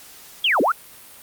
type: linear two-way sweep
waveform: sine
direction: down then up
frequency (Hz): 3411 to 221.9 to 1489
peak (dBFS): -15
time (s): 0.44-0.72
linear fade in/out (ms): 5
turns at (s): 0.61
effects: white hiss -44 dBFS RMS until 1.22 s + Opus 48 kbps